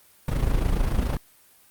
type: noise with amplitude modulation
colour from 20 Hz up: brown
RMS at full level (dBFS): -20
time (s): 0.28-1.17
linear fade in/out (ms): 2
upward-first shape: sine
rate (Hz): 27.1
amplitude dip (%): 60
effects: white hiss -56 dBFS RMS until 1.7 s + Opus 32 kbps